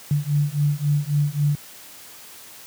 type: beating tone pair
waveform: sine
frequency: 144.3 / 148 Hz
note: D3 / D3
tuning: -30 / +14 cents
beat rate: 3.7 Hz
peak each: -21 dBFS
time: 0.11-1.55 s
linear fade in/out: 0 ms
effects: white hiss -43 dBFS RMS until 2.66 s + high-pass 80 Hz 12 dB/octave